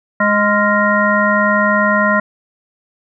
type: harmonic tone with a mistuned harmonic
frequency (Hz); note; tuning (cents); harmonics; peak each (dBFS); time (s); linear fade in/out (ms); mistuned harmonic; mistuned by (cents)
207.7; G#3; 0; 1 / 3 / 5 / 7 / 9; -17 / -17 / -17 / -17 / -17; 0.2-2.2; 5; 7; -71
effects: none